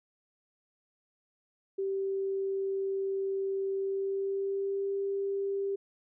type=tone with pitch glide; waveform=sine; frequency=389 to 395.1 Hz; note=G4 to G4; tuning=-13 to +14 cents; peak=-29 dBFS; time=1.78-5.76 s; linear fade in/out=10 ms; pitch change=+27 cents; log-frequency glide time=3.75-4.92 s; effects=none

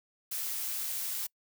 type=noise; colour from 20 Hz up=blue; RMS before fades=-35 dBFS; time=0.31-1.27 s; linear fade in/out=10 ms; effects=noise-tail reverb RT60 0.1 s tail -26 dB re dry

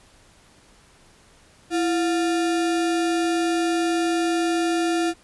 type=tone with sample-and-hold; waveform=sine; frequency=334.2 Hz; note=E4; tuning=24 cents sharp; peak=-19 dBFS; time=1.7-5.14 s; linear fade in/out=50 ms; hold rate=1050 Hz; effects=pink hiss -54 dBFS RMS until 5.23 s + resampled to 24000 Hz

